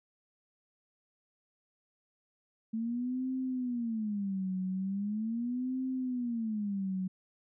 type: tone with vibrato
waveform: sine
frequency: 220 Hz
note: A3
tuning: in tune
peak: -31 dBFS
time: 2.73-7.08 s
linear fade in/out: 10 ms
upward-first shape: sine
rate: 0.4 Hz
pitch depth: 290 cents each way
effects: none